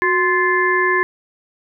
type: harmonic tone with a mistuned harmonic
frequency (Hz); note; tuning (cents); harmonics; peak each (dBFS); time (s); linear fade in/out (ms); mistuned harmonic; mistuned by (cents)
348; F4; -6; 1 / 3 / 5 / 6; -19 / -19 / -17 / -24; 0.02-1.03; 0; 1; +96
effects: none